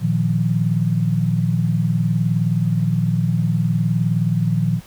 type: chord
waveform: sine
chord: Bb suspended fourth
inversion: none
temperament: just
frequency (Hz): 116.54 / 155.39 / 174.81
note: Bb2 / Eb3 / F3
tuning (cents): 0 / -2 / +2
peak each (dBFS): -20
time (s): 0-4.81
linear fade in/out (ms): 50
effects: pink hiss -46 dBFS RMS until 4.86 s